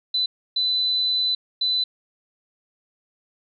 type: tone bursts at uneven times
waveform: sine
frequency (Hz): 4005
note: B7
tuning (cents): +23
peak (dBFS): -19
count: 3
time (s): 0.14-0.26 / 0.56-1.35 / 1.61-1.84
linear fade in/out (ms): 5
effects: none